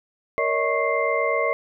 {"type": "tone cluster", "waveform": "sine", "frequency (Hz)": [466.6, 567, 635, 1097, 2090], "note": ["A#4", "C#5", "D#5", "C#6", "C7"], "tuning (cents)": [2, 39, 35, -18, -2], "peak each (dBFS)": -26, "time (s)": [0.38, 1.53], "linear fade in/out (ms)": 0, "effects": []}